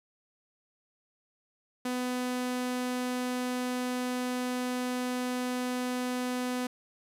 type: tone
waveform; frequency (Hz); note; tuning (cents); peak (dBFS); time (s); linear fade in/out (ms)
sawtooth; 250; B3; +21; -26; 1.85-6.67; 5
effects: resampled to 32000 Hz + 10-bit